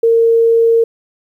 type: tone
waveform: sine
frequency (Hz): 458.8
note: A#4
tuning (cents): -28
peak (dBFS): -7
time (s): 0.03-0.84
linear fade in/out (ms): 5
effects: 8-bit